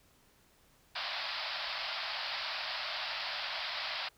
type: band-pass noise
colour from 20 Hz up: white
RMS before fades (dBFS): -38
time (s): 0.95-4.09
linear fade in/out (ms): 10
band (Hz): 580 to 5000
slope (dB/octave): 96
effects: pink hiss -66 dBFS RMS until 4.17 s